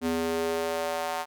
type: tone with high-pass filter sweep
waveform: square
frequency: 82.41 Hz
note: E2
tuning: in tune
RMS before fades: -29 dBFS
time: 0.01-1.26 s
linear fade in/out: 50 ms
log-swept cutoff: 270 to 820 Hz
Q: 2.6
effects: none